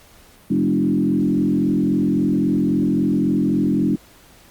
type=tone with frequency modulation; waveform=sine; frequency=246.9 Hz; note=B3; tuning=in tune; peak=-15 dBFS; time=0.5-3.96 s; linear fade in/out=10 ms; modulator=43.7 Hz; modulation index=1.8; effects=pink hiss -49 dBFS RMS until 4.5 s + Opus 48 kbps